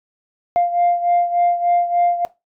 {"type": "beating tone pair", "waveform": "sine", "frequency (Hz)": [698.5, 701.9], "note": ["F5", "F5"], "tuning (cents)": [0, 9], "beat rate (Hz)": 3.4, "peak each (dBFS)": [-14, -19], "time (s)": [0.56, 2.25], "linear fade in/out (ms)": 0, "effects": ["noise-tail reverb RT60 0.2 s tail -18 dB re dry", "tanh soft clip ceiling -9 dBFS"]}